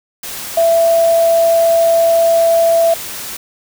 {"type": "tone in noise", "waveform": "sine", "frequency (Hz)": 667, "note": "E5", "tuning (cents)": 20, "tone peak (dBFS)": -8, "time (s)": [0.57, 2.94], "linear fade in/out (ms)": 5, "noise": "white", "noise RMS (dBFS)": -26, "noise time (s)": [0.23, 3.37], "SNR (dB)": 15, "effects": []}